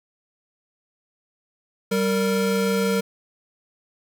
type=tone pair together; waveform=square; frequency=193.99 / 461.4 Hz; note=G3 / A#4; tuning=-18 / -18 cents; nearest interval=octave + minor third; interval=1500 cents; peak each=-23 dBFS; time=1.91-3.01 s; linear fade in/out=10 ms; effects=none